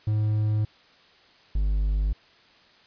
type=tone pair in turn; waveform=triangle; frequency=106.9 / 50.45 Hz; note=A2 / G#1; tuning=-49 / -49 cents; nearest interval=octave + minor second; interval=1300 cents; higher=first; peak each=-19 dBFS; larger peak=neither; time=0.07-0.65 / 1.55-2.13 s; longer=neither; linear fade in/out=5 ms; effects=white hiss -56 dBFS RMS until 2.86 s + resampled to 11025 Hz